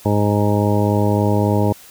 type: harmonic tone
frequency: 103.5 Hz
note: G#2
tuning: 5 cents flat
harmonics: 1 / 2 / 3 / 4 / 5 / 6 / 8 / 9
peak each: -17 / -20 / -22 / -23 / -24 / -25 / -26 / -27 dBFS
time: 0.05-1.73 s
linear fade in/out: 10 ms
effects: white hiss -43 dBFS RMS until 1.9 s